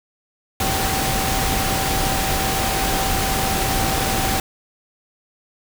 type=tone in noise; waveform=sine; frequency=773 Hz; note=G5; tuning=24 cents flat; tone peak=-25 dBFS; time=0.6-4.4 s; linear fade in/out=2 ms; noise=pink; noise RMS=-21 dBFS; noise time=0.6-4.4 s; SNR=-7 dB; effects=none